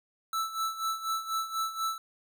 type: tone with tremolo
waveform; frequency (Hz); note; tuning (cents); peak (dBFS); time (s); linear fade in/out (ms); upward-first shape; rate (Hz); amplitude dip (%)
square; 1318.5; E6; 0; -28; 0.33-1.98; 2; sine; 4.1; 75
effects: none